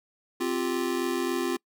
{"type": "chord", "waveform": "square", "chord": "C suspended fourth", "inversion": "none", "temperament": "just", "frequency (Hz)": [261.6, 348.8, 392.4], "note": ["C4", "F4", "G4"], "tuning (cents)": [0, -2, 2], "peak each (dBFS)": [-32, -29, -34], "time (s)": [0.4, 1.57], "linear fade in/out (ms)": 10, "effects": ["noise-tail reverb RT60 0.1 s tail -26 dB re dry"]}